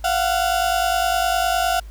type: tone pair together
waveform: 35% pulse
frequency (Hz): 689 / 738.8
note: F5 / F#5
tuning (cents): -24 / -3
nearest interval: minor second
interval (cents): 121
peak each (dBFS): -19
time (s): 0.04-1.8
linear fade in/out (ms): 5
effects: added 52 Hz sine -34 dBFS peak until 1.9 s + pink hiss -53 dBFS RMS until 1.9 s

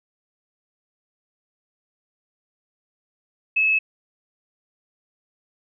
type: tone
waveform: sine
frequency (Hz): 2592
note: E7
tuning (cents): -30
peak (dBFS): -16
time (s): 3.56-3.79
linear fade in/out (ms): 10
effects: none

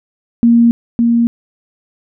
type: tone pair in turn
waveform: sine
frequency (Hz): 234.2 / 234.2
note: A#3 / A#3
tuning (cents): +8 / +8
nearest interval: unison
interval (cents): 0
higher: neither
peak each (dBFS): -5 / -8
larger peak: first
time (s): 0.43-0.71 / 0.99-1.27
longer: neither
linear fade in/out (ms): 0
effects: none

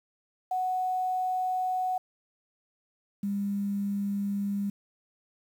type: tone pair in turn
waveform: sine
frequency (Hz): 740 / 201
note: F#5 / G3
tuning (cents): 0 / +44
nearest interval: octave + major seventh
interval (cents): 2256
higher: first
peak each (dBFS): -26 / -27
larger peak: first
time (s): 0.51-1.98 / 3.23-4.7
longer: neither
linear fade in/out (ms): 5
effects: 9-bit

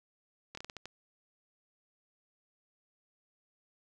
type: slowing click train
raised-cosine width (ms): 0.2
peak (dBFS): -26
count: 7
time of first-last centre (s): 0.55-0.856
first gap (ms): 24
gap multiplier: 1.3
effects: none

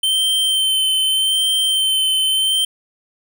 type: tone with vibrato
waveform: square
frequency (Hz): 3100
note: G7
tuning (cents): -20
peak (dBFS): -15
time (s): 0.03-2.65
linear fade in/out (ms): 5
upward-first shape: sine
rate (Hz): 0.83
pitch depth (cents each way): 19
effects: none

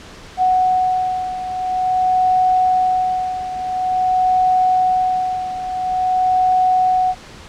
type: beating tone pair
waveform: sine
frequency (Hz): 740 / 740.48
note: F#5 / F#5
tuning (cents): 0 / +1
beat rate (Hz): 0.48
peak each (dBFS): -15 / -20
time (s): 0.37-7.15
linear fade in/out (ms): 50
effects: pink hiss -38 dBFS RMS until 7.48 s + low-pass 6000 Hz 12 dB/octave

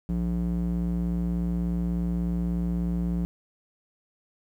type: tone with band-pass filter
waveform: square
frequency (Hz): 58.27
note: A#1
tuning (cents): 0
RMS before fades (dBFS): -27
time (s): 0.09-3.25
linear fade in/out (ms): 0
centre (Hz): 170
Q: 1.9
effects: 10-bit

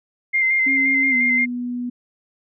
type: tone with vibrato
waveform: sine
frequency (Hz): 2093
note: C7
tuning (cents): 0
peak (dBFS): -15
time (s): 0.33-1.46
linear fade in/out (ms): 20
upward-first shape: square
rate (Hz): 5.7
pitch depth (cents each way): 19
type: tone with pitch glide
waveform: sine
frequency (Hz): 270 to 244.7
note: C#4 to B3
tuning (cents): -45 to -16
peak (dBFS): -23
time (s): 0.66-1.9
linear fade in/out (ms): 10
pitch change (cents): -171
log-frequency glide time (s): 1.09-1.16
effects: none

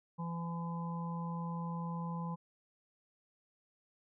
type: harmonic tone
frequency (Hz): 168.9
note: E3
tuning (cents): +42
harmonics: 1 / 3 / 5 / 6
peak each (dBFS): -37 / -51 / -48 / -45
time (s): 0.18-2.36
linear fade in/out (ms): 20
effects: none

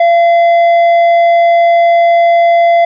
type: tone with tanh clipping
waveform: triangle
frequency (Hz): 683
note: F5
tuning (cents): -39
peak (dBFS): -6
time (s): 0-2.85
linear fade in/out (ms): 5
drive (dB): 11
effects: none

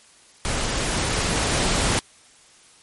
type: noise with level ramp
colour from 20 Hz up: pink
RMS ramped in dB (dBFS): -25 to -20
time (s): 0.45-1.99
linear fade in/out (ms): 0
effects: white hiss -52 dBFS RMS until 2.82 s + MP3 48 kbps

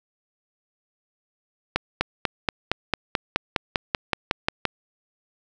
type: accelerating click train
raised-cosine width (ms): 0.3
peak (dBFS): -4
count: 15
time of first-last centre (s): 1.76-4.653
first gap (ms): 250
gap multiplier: 0.97
effects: none

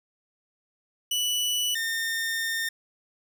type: tone pair in turn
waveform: sawtooth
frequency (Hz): 2960 / 1819.3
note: F#7 / A#6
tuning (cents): 0 / -43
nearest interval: minor sixth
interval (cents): 843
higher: first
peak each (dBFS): -21 / -23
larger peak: first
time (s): 1.11-1.75 / 1.75-2.69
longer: second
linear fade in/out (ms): 5
effects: none

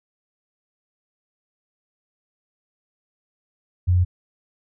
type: tone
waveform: sine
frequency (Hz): 89.6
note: F2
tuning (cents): +45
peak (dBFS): -14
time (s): 3.87-4.05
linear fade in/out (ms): 20
effects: none

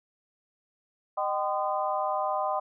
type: harmonic tone with a mistuned harmonic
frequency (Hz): 204.6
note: G#3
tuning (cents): -26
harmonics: 3 / 4 / 5 / 6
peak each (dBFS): -31 / -30 / -31 / -35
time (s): 1.17-2.6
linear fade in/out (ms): 10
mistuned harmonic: 4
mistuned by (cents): -100
effects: none

